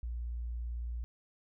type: tone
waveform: sine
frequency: 59 Hz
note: A#1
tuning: 22 cents sharp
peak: -35 dBFS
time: 0.03-1.04 s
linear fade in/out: 0 ms
effects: none